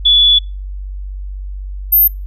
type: tone pair in turn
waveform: sine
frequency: 3433 / 13142 Hz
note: A7 / G#9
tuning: -43 / -19 cents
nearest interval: octave + major seventh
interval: 2324 cents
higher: second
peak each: -6 dBFS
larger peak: neither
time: 0.05-0.39 / 1.92-2.08 s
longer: first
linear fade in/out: 10 ms
effects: noise-tail reverb RT60 0.3 s tail -25 dB re dry + added 48 Hz sine -22 dBFS peak until 2.26 s